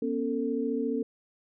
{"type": "tone cluster", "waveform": "sine", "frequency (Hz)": [240.4, 274.8, 447.4], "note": ["B3", "C#4", "A4"], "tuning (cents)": [-46, -15, 29], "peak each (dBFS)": -31, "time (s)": [0.02, 1.03], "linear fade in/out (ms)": 5, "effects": []}